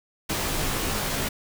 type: noise with comb filter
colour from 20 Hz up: pink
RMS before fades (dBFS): -27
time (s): 0.29-1.29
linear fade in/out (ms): 10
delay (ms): 17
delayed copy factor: -0.95
effects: none